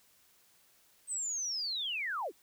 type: linear sweep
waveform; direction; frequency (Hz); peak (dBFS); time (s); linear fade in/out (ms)
sine; down; 8372 to 266.7; -33; 1.07-2.32; 50
effects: white hiss -66 dBFS RMS until 2.42 s